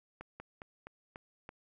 slowing click train, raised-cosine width 0.5 ms, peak -30 dBFS, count 6, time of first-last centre 0.21-1.491 s, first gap 190 ms, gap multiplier 1.15, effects none

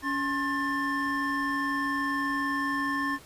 triangle tone cluster, 280.3 / 1069 / 1775 Hz, C#4 / C6 / A6, +19 / +37 / +15 cents, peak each -29 dBFS, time 0.02-3.19 s, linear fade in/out 50 ms, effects pink hiss -51 dBFS RMS until 3.25 s + resampled to 32000 Hz

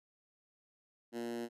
10% pulse tone with high-pass filter, 117.9 Hz, A#2, 20 cents sharp, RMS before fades -40 dBFS, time 1.12-1.49 s, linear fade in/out 50 ms, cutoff 280 Hz, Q 8.4, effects resampled to 32000 Hz

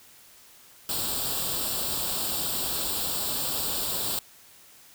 white noise with comb filter, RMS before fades -29 dBFS, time 0.89-4.19 s, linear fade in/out 2 ms, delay 0.24 ms, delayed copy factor +0.75, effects white hiss -53 dBFS RMS until 4.94 s

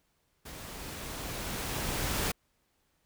pink noise with level ramp, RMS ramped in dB -45 to -30 dBFS, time 0.45-2.32 s, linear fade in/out 10 ms, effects pink hiss -74 dBFS RMS until 3.05 s

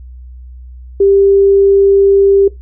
sine tone, 395 Hz, G4, 13 cents sharp, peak -5 dBFS, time 1-2.48 s, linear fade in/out 5 ms, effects noise-tail reverb RT60 0.2 s tail -20 dB re dry + added 62 Hz sine -29 dBFS peak until 2.61 s

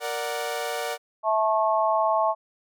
sawtooth chord, Bb augmented, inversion none, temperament equal, 466.2 / 587.3 / 740 Hz, Bb4 / D5 / F#5, 0 / 0 / 0 cents, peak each -28 dBFS, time 0-0.98 s, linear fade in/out 50 ms
harmonic tone, 218 Hz, A3, 16 cents flat, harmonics 3 / 4 / 5, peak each -23 / -24 / -25 dBFS, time 1.23-2.35 s, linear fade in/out 50 ms
effects none

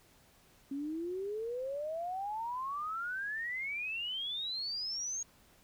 sine exponential sweep, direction up, 270.8 to 6645 Hz, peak -35 dBFS, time 0.71-5.23 s, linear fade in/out 5 ms, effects pink hiss -64 dBFS RMS until 5.63 s

